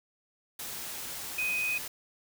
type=tone in noise; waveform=sine; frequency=2502 Hz; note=D#7; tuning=9 cents sharp; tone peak=-28 dBFS; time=1.38-1.78 s; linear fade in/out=5 ms; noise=white; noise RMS=-39 dBFS; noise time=0.59-1.88 s; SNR=+8 dB; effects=none